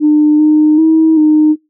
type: tone with pitch steps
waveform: sine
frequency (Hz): 301.2 / 305.6 / 319.6 / 306.5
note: D4 / D#4 / D#4 / D#4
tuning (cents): +44 / -31 / +47 / -26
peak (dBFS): -4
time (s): 0-1.56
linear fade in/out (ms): 50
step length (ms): 390
effects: noise-tail reverb RT60 0.2 s tail -23 dB re dry + tanh soft clip ceiling 0 dBFS